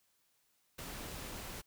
pink noise with ADSR envelope, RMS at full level -43 dBFS, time 0.78-1.62 s, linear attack 10 ms, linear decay 5 ms, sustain -2 dB, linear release 18 ms, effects white hiss -75 dBFS RMS until 1.66 s

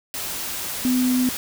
sine tone in noise, 252.4 Hz, B3, 38 cents sharp, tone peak -17 dBFS, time 0.85-1.29 s, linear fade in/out 0 ms, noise white, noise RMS -29 dBFS, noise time 0.14-1.37 s, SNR +9 dB, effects none

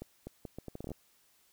accelerating click train, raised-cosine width 2 ms, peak -28 dBFS, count 12, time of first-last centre 0.02-0.917 s, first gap 250 ms, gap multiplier 0.73, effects white hiss -68 dBFS RMS until 1.52 s

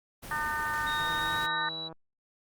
pink noise, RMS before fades -42 dBFS, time 0.22-1.47 s, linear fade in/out 20 ms
harmonic tone, 302.4 Hz, D#4, 49 cents flat, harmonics 3 / 4 / 5 / 6, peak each -34 / -34 / -34 / -34 dBFS, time 0.31-1.69 s, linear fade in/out 2 ms
sine tone with pitch glide, 3729 to 3923 Hz, A#7 to B7, 0 to -12 cents, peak -35 dBFS, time 0.86-1.89 s, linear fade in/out 20 ms, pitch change +88 cents, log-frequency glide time 1.13-1.67 s
click train, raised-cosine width 1 ms, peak -32 dBFS, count 151, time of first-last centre 1-1.926 s, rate 162 Hz
effects Opus 32 kbps

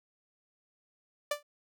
sawtooth tone with exponential decay, 587.3 Hz, D5, in tune, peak -22 dBFS, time 1.31-1.43 s, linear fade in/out 5 ms, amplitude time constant 24 ms, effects none

